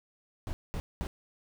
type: noise bursts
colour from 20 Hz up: brown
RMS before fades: -34 dBFS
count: 3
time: 0.47-1.07 s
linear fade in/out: 0 ms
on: 60 ms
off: 210 ms
effects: none